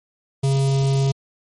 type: tone with notch filter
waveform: square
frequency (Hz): 136.4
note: C#3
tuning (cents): -28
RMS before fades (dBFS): -18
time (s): 0.43-1.12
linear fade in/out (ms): 10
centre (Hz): 1600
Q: 0.55
effects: MP3 48 kbps